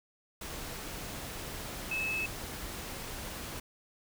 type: tone in noise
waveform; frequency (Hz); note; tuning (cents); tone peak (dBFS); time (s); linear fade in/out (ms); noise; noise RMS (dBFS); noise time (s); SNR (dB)
sine; 2599; E7; -25; -31; 1.91-2.26; 5; pink; -41; 0.41-3.6; +7
effects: none